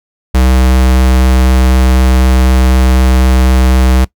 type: tone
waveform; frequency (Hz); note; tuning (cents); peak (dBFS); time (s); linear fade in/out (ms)
square; 64; C2; -38; -6; 0.34-4.05; 10
effects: noise-tail reverb RT60 0.1 s tail -20 dB re dry